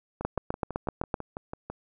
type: two click trains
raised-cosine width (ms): 1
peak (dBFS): -13 / -21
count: 8 / 10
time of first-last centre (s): 0.25-1.142 / 0.21-1.7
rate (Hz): 7.85 / 6.04
effects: none